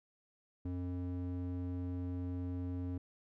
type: tone with band-pass filter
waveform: square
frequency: 89.5 Hz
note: F2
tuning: 43 cents sharp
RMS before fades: -39 dBFS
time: 0.65-2.98 s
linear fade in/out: 5 ms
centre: 190 Hz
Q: 6.8
effects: none